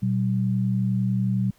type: tone pair together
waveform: sine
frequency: 120 / 191.1 Hz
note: B2 / G3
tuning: -49 / -44 cents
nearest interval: minor sixth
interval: 805 cents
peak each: -23 dBFS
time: 0.02-1.51 s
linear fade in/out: 10 ms
effects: pink hiss -60 dBFS RMS until 1.58 s